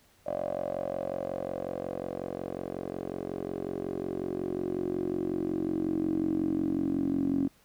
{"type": "tone with band-pass filter sweep", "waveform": "10% pulse", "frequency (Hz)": 45.49, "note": "F#1", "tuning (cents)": -29, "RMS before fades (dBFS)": -32, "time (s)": [0.26, 7.48], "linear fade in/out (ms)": 10, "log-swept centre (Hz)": [590, 280], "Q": 8.2, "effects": ["pink hiss -63 dBFS RMS until 7.64 s"]}